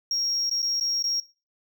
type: tone with dropouts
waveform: triangle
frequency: 5588 Hz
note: F8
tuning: in tune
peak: -21 dBFS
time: 0.11-1.2 s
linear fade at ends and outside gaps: 2 ms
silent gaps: 0.496-0.512 / 0.62-0.627 / 0.799-0.809 / 1.025-1.04 s
effects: noise-tail reverb RT60 0.3 s tail -20 dB re dry + tanh soft clip ceiling -18 dBFS